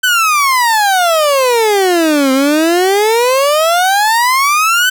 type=exponential two-way sweep; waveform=30% pulse; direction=down then up; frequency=1535 to 260 to 1535 Hz; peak=-6 dBFS; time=0.03-4.9 s; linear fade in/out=10 ms; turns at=2.32 s; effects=none